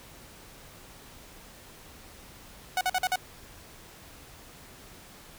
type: tone bursts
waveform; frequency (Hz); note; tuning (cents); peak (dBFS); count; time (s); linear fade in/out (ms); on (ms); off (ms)
sawtooth; 740; F#5; 0; -20; 5; 2.77-3.158; 2; 40; 47
effects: pink hiss -50 dBFS RMS until 5.38 s